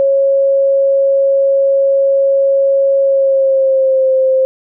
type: tone with pitch glide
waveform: sine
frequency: 548 to 525.4 Hz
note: C#5 to C5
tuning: -20 to +7 cents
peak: -8 dBFS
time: 0-4.45 s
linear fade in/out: 0 ms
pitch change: -73 cents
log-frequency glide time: 3.01-4.11 s
effects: none